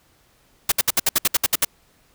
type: noise bursts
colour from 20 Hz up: white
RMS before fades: -17 dBFS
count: 11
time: 0.69-1.649 s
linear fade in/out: 5 ms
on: 29 ms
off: 64 ms
effects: pink hiss -59 dBFS RMS until 2.14 s